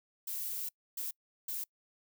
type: noise bursts at uneven times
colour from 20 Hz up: violet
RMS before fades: -38 dBFS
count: 3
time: 0.27-0.69 / 0.97-1.11 / 1.48-1.64 s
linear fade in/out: 5 ms
effects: noise-tail reverb RT60 0.1 s tail -26 dB re dry

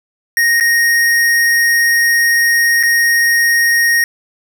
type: tone with dropouts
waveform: square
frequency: 1864.7 Hz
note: A#6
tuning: in tune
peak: -10 dBFS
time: 0.37-4.04 s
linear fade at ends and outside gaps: 1 ms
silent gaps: 0.6-0.608 / 2.829-2.834 s
effects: 8-bit

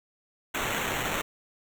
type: noise with sample-and-hold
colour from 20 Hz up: blue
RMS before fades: -30 dBFS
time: 0.54-1.22 s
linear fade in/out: 10 ms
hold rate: 4900 Hz
effects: none

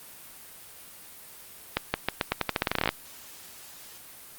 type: accelerating click train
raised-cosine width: 0.3 ms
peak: -7 dBFS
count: 18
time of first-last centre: 1.77-2.891 s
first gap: 170 ms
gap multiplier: 0.86
effects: white hiss -47 dBFS RMS until 4.38 s + Opus 32 kbps

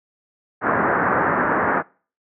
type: low-pass noise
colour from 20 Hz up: white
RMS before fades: -19 dBFS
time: 0.61-1.83 s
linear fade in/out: 50 ms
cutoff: 1700 Hz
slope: 48 dB/octave
effects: noise-tail reverb RT60 0.4 s tail -24 dB re dry + high-pass 150 Hz 12 dB/octave

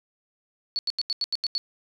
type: tone bursts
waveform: sine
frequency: 4435 Hz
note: C#8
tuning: in tune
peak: -23 dBFS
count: 8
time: 0.76-1.58 s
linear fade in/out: 0 ms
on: 29 ms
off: 84 ms
effects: none

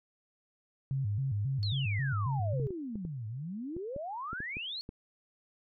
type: tone with vibrato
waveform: sine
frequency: 117.8 Hz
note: A#2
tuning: 19 cents sharp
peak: -29 dBFS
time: 0.91-2.67 s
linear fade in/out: 0 ms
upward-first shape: square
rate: 3.7 Hz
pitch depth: 240 cents each way
type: exponential two-way sweep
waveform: sine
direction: down then up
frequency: 4435 to 103.83 to 4435 Hz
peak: -36 dBFS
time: 1.63-4.81 s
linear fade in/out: 0 ms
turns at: 3.27 s
type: clicks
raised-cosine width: 3 ms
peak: -29 dBFS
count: 10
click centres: 2.598 / 2.706 / 2.956 / 3.051 / 3.766 / 3.963 / 4.331 / 4.404 / 4.569 / 4.891 s
effects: none

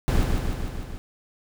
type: noise with echo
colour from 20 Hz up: brown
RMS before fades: -20 dBFS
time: 0.08-0.23 s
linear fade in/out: 0 ms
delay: 150 ms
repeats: 5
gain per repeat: -3 dB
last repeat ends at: 0.98 s
effects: none

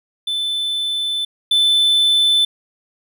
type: tone pair in turn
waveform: triangle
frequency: 3520 / 3520 Hz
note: A7 / A7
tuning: 0 / 0 cents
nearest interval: unison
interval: 0 cents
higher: neither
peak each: -17 / -10 dBFS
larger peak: second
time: 0.27-1.25 / 1.51-2.45 s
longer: first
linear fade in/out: 5 ms
effects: none

